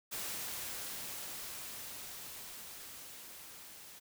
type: noise with level ramp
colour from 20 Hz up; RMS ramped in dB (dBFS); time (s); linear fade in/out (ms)
white; -40 to -53; 0.11-4; 20
effects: none